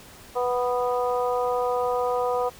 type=harmonic tone; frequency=246.9 Hz; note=B3; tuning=in tune; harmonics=2 / 3 / 4 / 5; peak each=-24 / -28 / -30 / -32 dBFS; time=0.35-2.5 s; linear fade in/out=20 ms; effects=pink hiss -47 dBFS RMS until 2.59 s